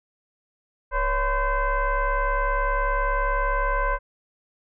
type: tone with frequency modulation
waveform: sine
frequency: 491.1 Hz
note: B4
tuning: 10 cents flat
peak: -20 dBFS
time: 0.91-3.99 s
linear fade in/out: 50 ms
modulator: 526 Hz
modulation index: 2.1
effects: none